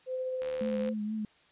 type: tone with tremolo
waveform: sine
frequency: 514 Hz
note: C5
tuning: 31 cents flat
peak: -30 dBFS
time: 0.06-0.94 s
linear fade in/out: 50 ms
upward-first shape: triangle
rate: 15 Hz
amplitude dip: 25%
type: click train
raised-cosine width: 0.3 ms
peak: -29 dBFS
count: 36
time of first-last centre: 0.42-0.889 s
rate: 74.7 Hz
type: tone with vibrato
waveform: sine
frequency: 213.9 Hz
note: A3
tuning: 49 cents flat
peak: -31 dBFS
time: 0.61-1.25 s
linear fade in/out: 2 ms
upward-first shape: triangle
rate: 4.2 Hz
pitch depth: 49 cents each way
effects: white hiss -63 dBFS RMS until 1.51 s + resampled to 8000 Hz